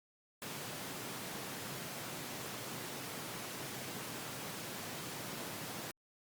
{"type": "high-pass noise", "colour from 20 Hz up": "pink", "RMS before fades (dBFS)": -44, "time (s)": [0.42, 5.91], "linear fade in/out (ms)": 0, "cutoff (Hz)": 110, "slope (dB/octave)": 48, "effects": ["Opus 48 kbps"]}